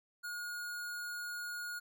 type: tone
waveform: square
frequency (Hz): 1438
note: F#6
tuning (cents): -50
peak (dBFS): -40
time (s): 0.23-1.8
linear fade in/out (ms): 20
effects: none